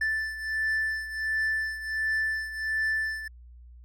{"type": "beating tone pair", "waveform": "triangle", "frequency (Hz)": [1760, 1761.4], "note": ["A6", "A6"], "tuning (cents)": [0, 1], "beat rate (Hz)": 1.4, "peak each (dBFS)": [-26, -31], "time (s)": [0.01, 3.28], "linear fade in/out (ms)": 5, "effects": ["added 60 Hz sine -46 dBFS peak until 3.84 s"]}